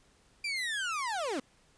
30% pulse linear sweep, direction down, 2398 to 233.1 Hz, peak -29 dBFS, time 0.44-1.4 s, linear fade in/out 5 ms, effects pink hiss -65 dBFS RMS until 1.77 s + resampled to 22050 Hz

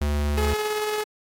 square tone, 73.2 Hz, D2, 5 cents flat, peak -22 dBFS, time 0.01-0.54 s, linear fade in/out 5 ms
sawtooth tone with tremolo, 424.7 Hz, G#4, 39 cents sharp, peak -19 dBFS, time 0.37-1.04 s, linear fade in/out 10 ms, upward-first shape square, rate 18 Hz, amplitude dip 25%
effects AAC 64 kbps

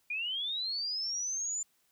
sine linear sweep, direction up, 2385 to 7160 Hz, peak -32 dBFS, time 0.1-1.63 s, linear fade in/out 5 ms, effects white hiss -72 dBFS RMS until 1.91 s

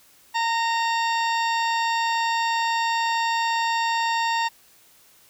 harmonic tone with a mistuned harmonic, 917 Hz, A#5, 29 cents flat, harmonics 1 / 2 / 3 / 4 / 5 / 6 / 8, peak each -22 / -28 / -32 / -34 / -36 / -38 / -40 dBFS, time 0.34-4.49 s, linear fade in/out 20 ms, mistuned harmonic 2, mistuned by +18 cents, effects white hiss -55 dBFS RMS until 5.29 s

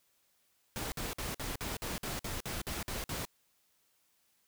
pink noise bursts, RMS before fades -38 dBFS, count 12, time 0.76-3.252 s, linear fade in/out 0 ms, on 160 ms, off 52 ms, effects white hiss -73 dBFS RMS until 4.47 s

